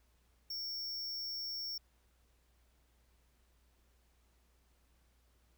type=tone; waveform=square; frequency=5470 Hz; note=F8; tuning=37 cents flat; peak=-39 dBFS; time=0.5-1.78 s; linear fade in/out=5 ms; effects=added 60 Hz sine -69 dBFS peak until 5.57 s + pink hiss -75 dBFS RMS until 5.57 s